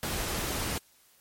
pink noise, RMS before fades -32 dBFS, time 0.03-0.78 s, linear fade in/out 0 ms, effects white hiss -62 dBFS RMS until 1.2 s + MP3 64 kbps

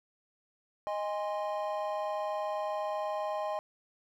triangle chord, Ab major, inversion second, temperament equal with one note detuned, 622.3 / 819.2 / 1046.5 Hz, Eb5 / Ab5 / C6, 0 / -24 / 0 cents, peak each -32 / -35 / -37 dBFS, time 0.87-3.59 s, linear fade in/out 0 ms, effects none

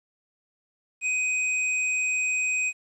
square tone, 2507 Hz, D#7, 12 cents sharp, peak -24 dBFS, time 1.01-2.73 s, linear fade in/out 50 ms, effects resampled to 24000 Hz + 10-bit

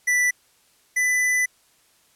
square tone pair in turn, 1975.5 / 1996.1 Hz, B6 / B6, 0 / +18 cents, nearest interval unison, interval 18 cents, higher second, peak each -18 / -19 dBFS, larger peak first, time 0.07-0.31 / 0.96-1.46 s, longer second, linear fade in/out 10 ms, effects white hiss -60 dBFS RMS until 2.15 s + low-pass 12000 Hz 12 dB/octave

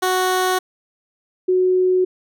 15% pulse / sine tone pair in turn, 370 / 368.4 Hz, F#4 / F#4, 0 / -7 cents, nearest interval unison, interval 7 cents, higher first, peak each -10 / -13 dBFS, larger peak first, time 0.02-0.59 / 1.48-2.05 s, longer neither, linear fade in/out 10 ms, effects none

